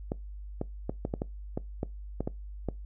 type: clicks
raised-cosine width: 2 ms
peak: -17 dBFS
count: 11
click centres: 0.119 / 0.614 / 0.895 / 1.051 / 1.139 / 1.219 / 1.575 / 1.831 / 2.206 / 2.275 / 2.687 s
effects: noise-tail reverb RT60 0.2 s tail -22 dB re dry + added 50 Hz sine -39 dBFS peak until 2.85 s